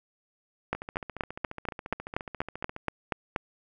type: two click trains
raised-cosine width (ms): 0.5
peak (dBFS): -12 / -22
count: 12 / 30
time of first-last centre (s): 0.73-3.362 / 0.75-2.764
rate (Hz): 4.18 / 14.4
effects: none